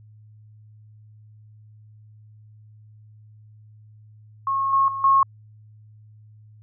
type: tone with level steps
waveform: sine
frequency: 1088 Hz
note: C#6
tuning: 33 cents flat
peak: -20 / -15 / -26 / -13 dBFS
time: 4.47-5.23 s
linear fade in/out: 2 ms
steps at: 4.73 / 4.88 / 5.04 s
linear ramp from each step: 2 ms
effects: added 107 Hz sine -46 dBFS peak until 6.62 s